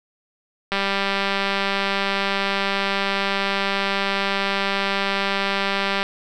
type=click train; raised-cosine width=0.3 ms; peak=-6 dBFS; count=1047; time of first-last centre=0.72-6.03 s; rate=197 Hz; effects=none